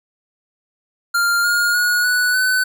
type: tone with pitch steps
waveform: square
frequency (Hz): 1396.9 / 1423.8 / 1451.2 / 1479.1 / 1507.6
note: F6 / F6 / F#6 / F#6 / F#6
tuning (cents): 0 / +33 / -34 / -1 / +32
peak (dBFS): -15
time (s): 1.14-2.64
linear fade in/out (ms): 10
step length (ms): 300
effects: none